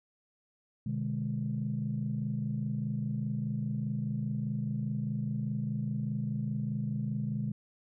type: chord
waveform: sine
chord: G# diminished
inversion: first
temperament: just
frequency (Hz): 124.59 / 149.51 / 207.7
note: B2 / D3 / G#3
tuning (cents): +16 / +31 / 0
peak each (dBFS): -34 / -35 / -34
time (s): 0.86-7.52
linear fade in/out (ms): 5
effects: tanh soft clip ceiling -22 dBFS